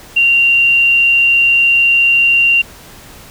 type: tone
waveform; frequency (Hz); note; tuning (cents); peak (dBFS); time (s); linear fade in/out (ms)
sine; 2767; F7; -17; -7; 0.16-2.62; 10
effects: pink hiss -37 dBFS RMS until 3.3 s